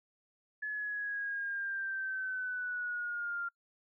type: linear sweep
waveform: sine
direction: down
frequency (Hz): 1713 to 1389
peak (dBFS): -34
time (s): 0.62-3.49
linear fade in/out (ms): 10
effects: noise-tail reverb RT60 0.1 s tail -26 dB re dry